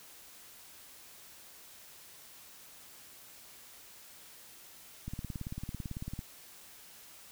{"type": "click train", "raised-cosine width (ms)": 5, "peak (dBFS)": -26, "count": 21, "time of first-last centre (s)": [5.08, 6.191], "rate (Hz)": 18, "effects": ["white hiss -54 dBFS RMS until 7.31 s"]}